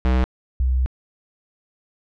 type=tone pair in turn; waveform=square / sine; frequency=63.3 / 63.78 Hz; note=B1 / C2; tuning=+43 / -44 cents; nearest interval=unison; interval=13 cents; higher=second; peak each=-16 dBFS; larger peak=neither; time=0.05-0.24 / 0.6-0.86 s; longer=second; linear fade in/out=0 ms; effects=low-pass 3000 Hz 12 dB/octave